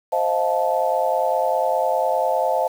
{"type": "chord", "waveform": "sine", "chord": "F dominant seventh", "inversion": "second", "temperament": "just", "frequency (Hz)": [523.8, 628.6, 698.5, 873.1], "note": ["C5", "Eb5", "F5", "A5"], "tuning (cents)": [2, 18, 0, -14], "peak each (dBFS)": -23, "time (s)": [0.12, 2.68], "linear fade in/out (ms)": 10, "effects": ["7-bit"]}